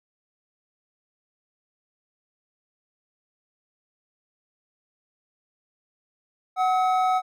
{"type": "tone pair together", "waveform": "triangle", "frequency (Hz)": [744, 1281.6], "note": ["F#5", "E6"], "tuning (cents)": [9, -49], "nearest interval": "major sixth", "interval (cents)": 942, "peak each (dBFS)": [-18, -24], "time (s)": [6.56, 7.22], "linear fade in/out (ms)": 50, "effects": []}